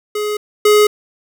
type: tone pair in turn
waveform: square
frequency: 420 / 420 Hz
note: G#4 / G#4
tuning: +19 / +19 cents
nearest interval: unison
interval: 0 cents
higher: neither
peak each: -18 / -8 dBFS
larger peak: second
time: 0.15-0.37 / 0.65-0.87 s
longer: neither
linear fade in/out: 5 ms
effects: none